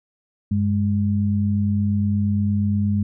sine tone pair together, 97.3 / 205.8 Hz, G2 / G#3, -12 / -16 cents, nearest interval octave + minor second, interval 1296 cents, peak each -20 dBFS, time 0.51-3.03 s, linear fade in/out 5 ms, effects none

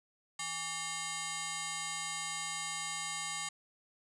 sine tone with frequency modulation, 2794 Hz, F7, in tune, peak -35 dBFS, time 0.39-3.49 s, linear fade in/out 5 ms, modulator 986 Hz, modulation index 6.1, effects tanh soft clip ceiling -31 dBFS

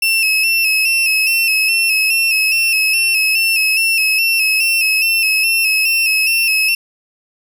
35% pulse tone with vibrato, 2637 Hz, E7, in tune, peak -10 dBFS, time 0.02-6.75 s, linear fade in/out 5 ms, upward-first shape square, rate 2.4 Hz, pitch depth 41 cents each way, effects none

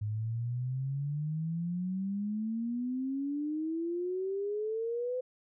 sine exponential sweep, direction up, 103.83 to 511 Hz, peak -31 dBFS, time 0.01-5.21 s, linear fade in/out 10 ms, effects none

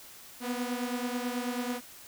sawtooth beating tone pair, 242.6 / 251.8 Hz, B3 / B3, -31 / +34 cents, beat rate 9.2 Hz, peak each -29 / -32 dBFS, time 0.4-1.81 s, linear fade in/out 50 ms, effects white hiss -50 dBFS RMS until 2.07 s

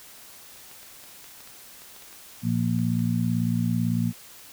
clicks, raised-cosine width 0.2 ms, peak -30 dBFS, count 12, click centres 0.714 / 0.83 / 1.039 / 1.243 / 1.406 / 1.475 / 1.819 / 1.964 / 2.023 / 2.128 / 2.79 / 2.993 s
harmonic tone, 58 Hz, A#1, 8 cents flat, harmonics 2 / 3 / 4, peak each -26 / -26 / -26 dBFS, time 2.42-4.13 s, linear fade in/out 50 ms
effects white hiss -47 dBFS RMS until 4.52 s

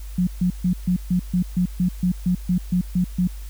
sine tone bursts, 180.2 Hz, F#3, 45 cents flat, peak -16 dBFS, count 14, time 0.18-3.274 s, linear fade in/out 5 ms, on 91 ms, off 140 ms, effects added 50 Hz sine -31 dBFS peak until 3.49 s + white hiss -48 dBFS RMS until 3.49 s

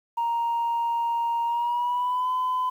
sine tone with pitch glide, 934 to 1012.7 Hz, A#5 to B5, +3 to +43 cents, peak -21 dBFS, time 0.17-2.7 s, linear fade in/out 10 ms, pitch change +140 cents, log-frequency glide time 1.45-2.3 s, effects tanh soft clip ceiling -20 dBFS + 9-bit

